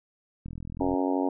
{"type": "click train", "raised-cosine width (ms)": 5, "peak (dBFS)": -26, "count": 21, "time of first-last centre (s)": [0.46, 0.938], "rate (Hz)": 41.8}
{"type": "harmonic tone", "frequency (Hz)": 92.5, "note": "F#2", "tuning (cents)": 0, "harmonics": [3, 4, 5, 6, 7, 8, 9, 10], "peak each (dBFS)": [-26, -32, -34, -36, -35, -37, -35, -37], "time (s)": [0.8, 1.29], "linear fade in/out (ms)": 5}
{"effects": []}